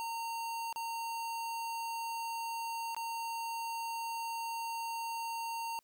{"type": "tone with dropouts", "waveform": "square", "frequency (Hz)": 919, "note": "A#5", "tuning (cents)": -25, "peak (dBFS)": -37, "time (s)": [0, 5.79], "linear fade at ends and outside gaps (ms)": 0, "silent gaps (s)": [[0.727, 0.76], [2.947, 2.965]], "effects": ["white hiss -75 dBFS RMS until 5.83 s"]}